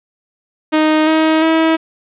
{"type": "tone with pitch steps", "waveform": "sawtooth", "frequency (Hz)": [310.4, 316.4, 322.5], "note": ["D#4", "D#4", "E4"], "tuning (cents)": [-4, 29, -38], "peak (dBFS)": -6, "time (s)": [0.72, 1.77], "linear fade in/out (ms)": 20, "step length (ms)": 350, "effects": ["resampled to 8000 Hz", "7-bit"]}